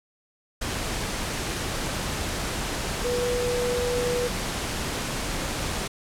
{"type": "tone in noise", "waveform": "sine", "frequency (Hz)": 489, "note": "B4", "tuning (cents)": -17, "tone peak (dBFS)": -24, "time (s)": [3.04, 4.28], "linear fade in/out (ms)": 10, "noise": "pink", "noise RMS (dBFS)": -29, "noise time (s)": [0.61, 5.88], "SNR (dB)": 2, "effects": ["low-pass 10000 Hz 12 dB/octave"]}